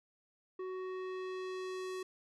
square tone with low-pass filter sweep, 372.4 Hz, F#4, 11 cents sharp, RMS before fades -41 dBFS, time 0.59-2.03 s, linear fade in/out 5 ms, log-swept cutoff 1300 to 9900 Hz, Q 0.74, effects none

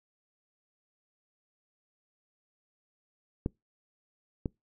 clicks, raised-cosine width 3 ms, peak -16 / -18 dBFS, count 2, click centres 3.461 / 4.458 s, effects noise-tail reverb RT60 0.2 s tail -26 dB re dry

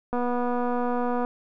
click train, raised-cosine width 1 ms, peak -15 dBFS, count 274, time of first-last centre 0.13-1.249 s, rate 244 Hz, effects none

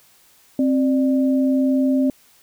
sine tone pair together, 264.4 / 594 Hz, C4 / D5, +18 / +20 cents, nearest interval octave + major second, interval 1402 cents, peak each -15 / -25 dBFS, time 0.59-2.1 s, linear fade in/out 2 ms, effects white hiss -54 dBFS RMS until 2.42 s

